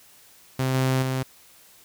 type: tone with level steps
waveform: sawtooth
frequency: 130.81 Hz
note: C3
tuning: in tune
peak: -18 / -16 / -20 dBFS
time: 0.59-1.23 s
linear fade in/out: 5 ms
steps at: 0.74 / 1.02 s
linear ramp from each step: 5 ms
effects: white hiss -53 dBFS RMS until 1.84 s